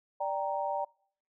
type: chord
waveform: sine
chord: G minor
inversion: second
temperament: equal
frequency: 587.3 / 784 / 932.3 Hz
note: D5 / G5 / Bb5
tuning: 0 / 0 / 0 cents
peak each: -34 dBFS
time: 0.2-0.85 s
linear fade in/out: 10 ms
effects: noise-tail reverb RT60 0.6 s tail -26 dB re dry